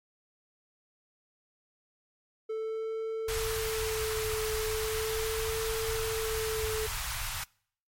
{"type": "tone with vibrato", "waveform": "triangle", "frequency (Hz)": 440, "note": "A4", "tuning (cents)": 0, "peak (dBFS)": -29, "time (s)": [2.49, 6.87], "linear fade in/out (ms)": 10, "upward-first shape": "sine", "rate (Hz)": 0.38, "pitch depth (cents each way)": 20}
{"type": "band-stop noise", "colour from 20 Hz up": "pink", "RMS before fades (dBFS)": -35, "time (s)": [3.28, 7.44], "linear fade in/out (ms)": 5, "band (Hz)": [110, 880], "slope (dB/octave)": 24}
{"effects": ["noise-tail reverb RT60 0.6 s tail -26 dB re dry", "MP3 64 kbps"]}